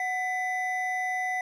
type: tone pair together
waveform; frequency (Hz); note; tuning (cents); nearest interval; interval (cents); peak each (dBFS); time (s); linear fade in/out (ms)
triangle; 740 / 1995.6; F#5 / B6; 0 / +17; octave + perfect fourth; 1717; -28; 0-1.41; 2
effects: none

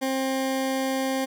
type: tone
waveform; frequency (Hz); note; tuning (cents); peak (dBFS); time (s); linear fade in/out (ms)
20% pulse; 265.2; C4; +23; -19; 0.01-1.26; 20
effects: none

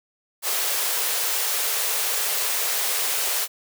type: high-pass noise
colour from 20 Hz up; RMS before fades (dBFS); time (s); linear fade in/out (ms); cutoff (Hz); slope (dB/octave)
white; -24; 0.42-3.48; 50; 380; 96
effects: none

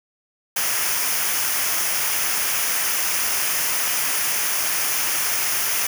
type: noise with comb filter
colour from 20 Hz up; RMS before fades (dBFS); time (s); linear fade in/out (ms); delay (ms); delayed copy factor
white; -22; 0.56-5.87; 5; 0.25; -0.6
effects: none

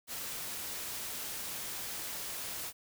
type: noise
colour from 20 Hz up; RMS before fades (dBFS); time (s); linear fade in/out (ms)
white; -40; 0.07-2.73; 50
effects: none

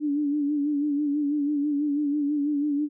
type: tone with vibrato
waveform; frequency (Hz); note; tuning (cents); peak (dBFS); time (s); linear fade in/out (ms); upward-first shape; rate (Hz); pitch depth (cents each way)
sine; 291.3; D4; -14; -22; 0-2.89; 50; sine; 6.1; 55
effects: none

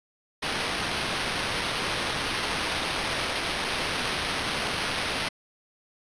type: noise with sample-and-hold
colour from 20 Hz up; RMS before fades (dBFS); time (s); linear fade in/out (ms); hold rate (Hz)
blue; -29; 0.42-5.29; 10; 7350
effects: resampled to 22050 Hz

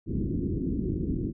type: low-pass noise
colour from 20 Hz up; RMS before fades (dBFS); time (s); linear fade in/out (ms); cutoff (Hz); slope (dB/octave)
white; -29; 0.06-1.33; 50; 350; 48
effects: none

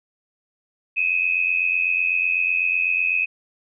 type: tone pair together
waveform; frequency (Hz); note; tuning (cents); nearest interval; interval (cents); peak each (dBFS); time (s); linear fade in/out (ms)
sine; 2500 / 2588; D#7 / E7; +8 / -32; minor second; 60; -21; 0.96-3.26; 20
effects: none

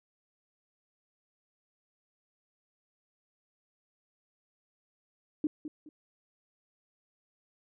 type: tone with echo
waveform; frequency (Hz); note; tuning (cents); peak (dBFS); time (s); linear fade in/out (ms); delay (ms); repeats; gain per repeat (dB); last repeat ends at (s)
sine; 303.7; D#4; -42; -25; 5.44-5.47; 2; 210; 2; -11; 5.89
effects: none

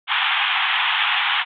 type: band-pass noise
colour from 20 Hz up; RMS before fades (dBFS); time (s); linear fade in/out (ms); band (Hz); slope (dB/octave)
white; -20; 0.07-1.45; 50; 760 to 3500; 96
effects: none

